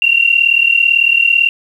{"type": "tone pair together", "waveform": "sine", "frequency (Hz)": [2736, 2774], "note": ["F7", "F7"], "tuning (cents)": [-36, -12], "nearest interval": "unison", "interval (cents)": 24, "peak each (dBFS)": -11, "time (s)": [0.02, 1.49], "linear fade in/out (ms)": 2, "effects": ["7-bit"]}